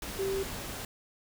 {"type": "tone in noise", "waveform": "sine", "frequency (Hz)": 388.4, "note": "G4", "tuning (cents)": -16, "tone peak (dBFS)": -29, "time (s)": [0.19, 0.43], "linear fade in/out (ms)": 2, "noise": "pink", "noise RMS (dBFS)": -39, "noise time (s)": [0.02, 0.85], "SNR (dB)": 7, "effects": []}